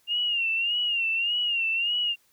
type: tone with vibrato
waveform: sine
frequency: 2794 Hz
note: F7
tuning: in tune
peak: -23 dBFS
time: 0.07-2.16 s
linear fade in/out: 50 ms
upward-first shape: sine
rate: 1.7 Hz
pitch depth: 85 cents each way
effects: white hiss -65 dBFS RMS until 2.32 s